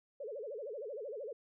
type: tone with vibrato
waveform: sine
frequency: 493.9 Hz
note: B4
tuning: in tune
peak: -40 dBFS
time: 0.2-1.33 s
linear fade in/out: 5 ms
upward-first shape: sine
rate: 13 Hz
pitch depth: 300 cents each way
effects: none